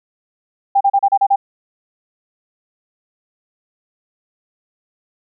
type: tone bursts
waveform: sine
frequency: 794 Hz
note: G5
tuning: 22 cents sharp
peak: -9 dBFS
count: 7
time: 0.75-1.36 s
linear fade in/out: 10 ms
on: 58 ms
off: 34 ms
effects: none